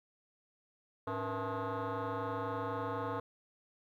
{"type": "tone with frequency modulation", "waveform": "sine", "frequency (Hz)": 300, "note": "D4", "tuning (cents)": 37, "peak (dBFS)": -32, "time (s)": [1.07, 3.2], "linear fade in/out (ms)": 5, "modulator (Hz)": 192, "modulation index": 5.2, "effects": ["tanh soft clip ceiling -33 dBFS", "12-bit"]}